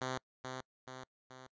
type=tone with echo; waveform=5% pulse; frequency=129.3 Hz; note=C3; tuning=20 cents flat; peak=-25 dBFS; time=0.01-0.18 s; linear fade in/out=5 ms; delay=430 ms; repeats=3; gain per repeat=-5 dB; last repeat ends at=1.47 s; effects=noise-tail reverb RT60 0.1 s tail -26 dB re dry + resampled to 16000 Hz